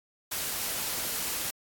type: noise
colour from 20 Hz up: white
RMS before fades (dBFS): -32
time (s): 0.31-1.51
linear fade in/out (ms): 10
effects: AAC 64 kbps